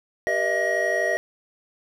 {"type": "tone cluster", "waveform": "triangle", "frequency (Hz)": [392.3, 482.2, 612, 664, 1891], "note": ["G4", "B4", "D#5", "E5", "A#6"], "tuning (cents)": [1, -41, -29, 12, 24], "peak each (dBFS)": [-29, -28, -24, -25, -23], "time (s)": [0.27, 1.17], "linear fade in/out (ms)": 0, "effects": []}